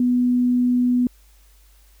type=tone; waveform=sine; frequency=246.9 Hz; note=B3; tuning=in tune; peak=-15 dBFS; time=0-1.07 s; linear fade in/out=2 ms; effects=added 50 Hz sine -50 dBFS peak until 2 s + white hiss -58 dBFS RMS until 2 s